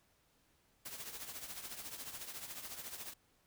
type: noise with tremolo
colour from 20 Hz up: white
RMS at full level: -44 dBFS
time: 0.85-3.14 s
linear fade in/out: 10 ms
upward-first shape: triangle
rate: 14 Hz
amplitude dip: 70%
effects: pink hiss -73 dBFS RMS until 3.46 s